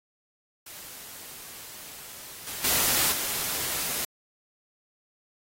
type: noise with level steps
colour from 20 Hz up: white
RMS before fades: -43 / -36 / -24 / -30 dBFS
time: 0.66-4.05 s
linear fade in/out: 5 ms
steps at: 2.47 / 2.64 / 3.12 s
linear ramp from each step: 5 ms
effects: AAC 48 kbps